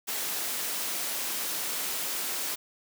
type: high-pass noise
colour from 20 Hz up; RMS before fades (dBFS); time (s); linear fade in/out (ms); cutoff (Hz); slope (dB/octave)
white; -32; 0.07-2.56; 20; 220; 12
effects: none